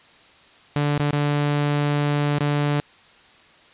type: tone with dropouts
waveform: sawtooth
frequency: 145.9 Hz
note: D3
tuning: 11 cents flat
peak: -15 dBFS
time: 0.76-2.8 s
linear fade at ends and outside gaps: 0 ms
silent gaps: 0.979-0.997 / 1.108-1.129 / 2.386-2.407 s
effects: white hiss -51 dBFS RMS until 3.73 s + resampled to 8000 Hz